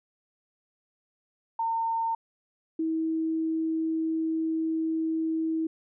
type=tone pair in turn; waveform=sine; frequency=910 / 321.7 Hz; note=A#5 / E4; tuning=-42 / -42 cents; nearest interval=octave + tritone; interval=1800 cents; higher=first; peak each=-25 dBFS; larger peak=neither; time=1.59-2.15 / 2.79-5.67 s; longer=second; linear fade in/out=5 ms; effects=none